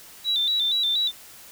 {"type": "tone with vibrato", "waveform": "sine", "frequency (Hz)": 3729, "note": "A#7", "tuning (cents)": 0, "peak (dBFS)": -20, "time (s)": [0.24, 1.12], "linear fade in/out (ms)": 50, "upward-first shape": "square", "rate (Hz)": 4.2, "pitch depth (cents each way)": 77, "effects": ["white hiss -46 dBFS RMS until 1.51 s"]}